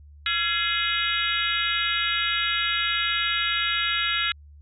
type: harmonic tone with a mistuned harmonic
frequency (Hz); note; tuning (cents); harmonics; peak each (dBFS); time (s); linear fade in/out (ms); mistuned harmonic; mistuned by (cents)
419.3; G#4; +17; 3 / 4 / 5 / 6 / 7 / 8 / 9; -30 / -30 / -30 / -30 / -30 / -30 / -30; 0.26-4.32; 2; 3; +140
effects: added 73 Hz sine -45 dBFS peak until 4.61 s